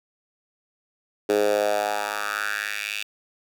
10% pulse tone with high-pass filter sweep, 103.83 Hz, G#2, in tune, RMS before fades -25 dBFS, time 1.29-3.03 s, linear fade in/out 5 ms, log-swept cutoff 390 to 2800 Hz, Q 3.4, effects none

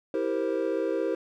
triangle chord, C dominant seventh, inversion first, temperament equal with one note detuned, 327 / 392 / 466.2 / 523.3 Hz, E4 / G4 / Bb4 / C5, -14 / 0 / 0 / 0 cents, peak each -29 dBFS, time 0.14-1.15 s, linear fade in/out 2 ms, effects none

